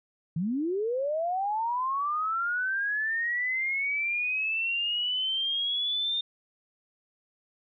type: linear sweep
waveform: sine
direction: up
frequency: 151.3 to 3638 Hz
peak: -26 dBFS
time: 0.36-6.21 s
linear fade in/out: 5 ms
effects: none